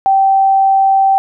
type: tone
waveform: sine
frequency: 777 Hz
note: G5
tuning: 16 cents flat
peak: -7 dBFS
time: 0.06-1.18 s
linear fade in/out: 0 ms
effects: none